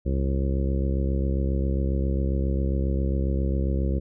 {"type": "harmonic tone", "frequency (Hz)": 67.4, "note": "C#2", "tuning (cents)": -48, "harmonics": [1, 2, 3, 4, 5, 6, 7, 8], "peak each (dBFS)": [-23, -30, -31, -37, -34, -38, -39, -38], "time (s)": [0.05, 4], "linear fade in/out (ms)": 20, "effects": []}